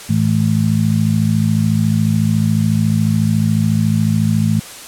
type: harmonic tone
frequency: 54 Hz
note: A1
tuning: 32 cents flat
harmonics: 2 / 3 / 4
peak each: -16 / -16 / -16 dBFS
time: 0.09-4.6 s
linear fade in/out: 10 ms
effects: white hiss -33 dBFS RMS until 4.87 s + low-pass 11000 Hz 12 dB/octave